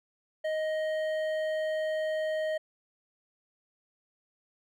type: tone with hard clipping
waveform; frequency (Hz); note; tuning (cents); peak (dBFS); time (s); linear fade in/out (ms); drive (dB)
sine; 625; D#5; +8; -30; 0.44-2.58; 10; 9
effects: none